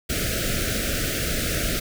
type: band-stop noise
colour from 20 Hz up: pink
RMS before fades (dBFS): -25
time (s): 0.09-1.8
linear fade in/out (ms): 10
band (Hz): 690 to 1300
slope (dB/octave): 96
effects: none